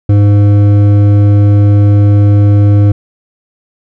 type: tone with hard clipping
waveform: triangle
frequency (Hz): 102.2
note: G#2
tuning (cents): -27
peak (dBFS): -5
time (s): 0.09-2.92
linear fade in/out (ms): 5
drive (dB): 13
effects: none